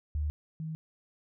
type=tone pair in turn; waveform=sine; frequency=74.9 / 158.71 Hz; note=D2 / D#3; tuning=+35 / +35 cents; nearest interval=octave + minor second; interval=1300 cents; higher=second; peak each=-28 / -34 dBFS; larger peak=first; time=0.15-0.3 / 0.6-0.75 s; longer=neither; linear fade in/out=0 ms; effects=none